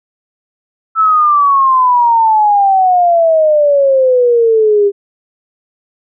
sine exponential sweep, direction down, 1324 to 397.8 Hz, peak -6 dBFS, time 0.95-4.92 s, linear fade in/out 50 ms, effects none

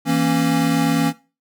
square chord, A# diminished, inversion second, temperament equal with one note detuned, 164.81 / 233.1 / 273.4 Hz, E3 / A#3 / C#4, 0 / 0 / -24 cents, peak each -22 / -22 / -19 dBFS, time 0.05-1.13 s, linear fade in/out 50 ms, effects noise-tail reverb RT60 0.3 s tail -18 dB re dry

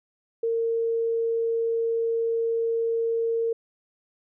sine tone, 458.3 Hz, A#4, 29 cents flat, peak -22 dBFS, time 0.43-3.53 s, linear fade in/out 5 ms, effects none

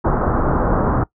pink low-pass noise, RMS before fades -17 dBFS, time 0.04-1.04 s, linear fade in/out 10 ms, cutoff 1400 Hz, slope 48 dB/octave, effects noise-tail reverb RT60 0.1 s tail -20 dB re dry

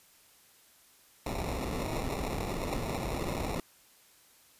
pink noise with sample-and-hold, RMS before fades -34 dBFS, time 1.26-3.6 s, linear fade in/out 2 ms, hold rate 1575 Hz, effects white hiss -61 dBFS RMS until 4.59 s + resampled to 32000 Hz

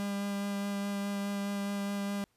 45% pulse tone with vibrato, 200.7 Hz, G3, 41 cents sharp, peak -32 dBFS, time 0-2.24 s, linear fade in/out 0 ms, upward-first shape sine, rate 4.8 Hz, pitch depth 10 cents each way, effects pink hiss -73 dBFS RMS until 2.36 s + resampled to 32000 Hz

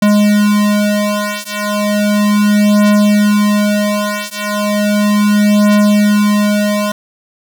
square beating tone pair, 207.4 / 207.75 Hz, G#3 / G#3, -2 / +1 cents, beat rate 0.35 Hz, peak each -13 dBFS, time 0.02-6.92 s, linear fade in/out 5 ms, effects none

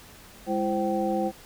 sine tone cluster, 205 / 336.3 / 523 / 770 Hz, G#3 / E4 / C5 / G5, -22 / +35 / -1 / -31 cents, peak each -29 dBFS, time 0.46-1.32 s, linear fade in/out 50 ms, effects pink hiss -49 dBFS RMS until 1.45 s

